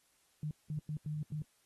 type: tone bursts at uneven times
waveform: sine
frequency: 151.6 Hz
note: D#3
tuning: 45 cents flat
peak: -35 dBFS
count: 5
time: 0.43-0.51 / 0.7-0.79 / 0.89-0.97 / 1.06-1.23 / 1.32-1.42 s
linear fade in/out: 2 ms
effects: white hiss -72 dBFS RMS until 1.65 s + AAC 32 kbps